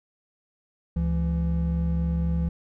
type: tone pair together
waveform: triangle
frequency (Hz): 70.68 / 168.1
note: C#2 / E3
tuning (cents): +34 / +34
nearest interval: octave + minor third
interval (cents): 1500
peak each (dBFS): -23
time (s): 0.96-2.49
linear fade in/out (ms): 5
effects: none